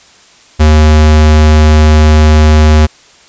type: tone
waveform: square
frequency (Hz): 76.9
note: D#2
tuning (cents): -20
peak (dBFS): -3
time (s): 0.59-2.87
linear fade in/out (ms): 20
effects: white hiss -41 dBFS RMS until 3.28 s + resampled to 16000 Hz

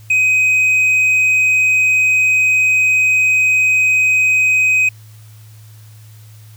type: tone with hard clipping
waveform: sine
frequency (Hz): 2517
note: D#7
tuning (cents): +19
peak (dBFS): -11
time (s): 0.1-4.89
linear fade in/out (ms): 5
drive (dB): 3
effects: added 108 Hz sine -37 dBFS peak until 6.56 s + white hiss -49 dBFS RMS until 6.56 s

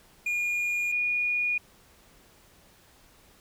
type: tone pair in turn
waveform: triangle / sine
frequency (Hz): 2430 / 2445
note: D#7 / D#7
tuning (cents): -42 / -31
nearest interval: unison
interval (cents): 11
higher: second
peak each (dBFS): -24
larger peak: neither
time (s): 0.26-0.92 / 0.92-1.58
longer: neither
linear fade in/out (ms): 5
effects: pink hiss -58 dBFS RMS until 3.4 s

